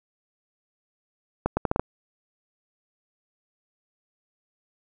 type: accelerating click train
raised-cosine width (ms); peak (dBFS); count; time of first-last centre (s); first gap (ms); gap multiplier
1; -8; 6; 1.46-1.796; 110; 0.75
effects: none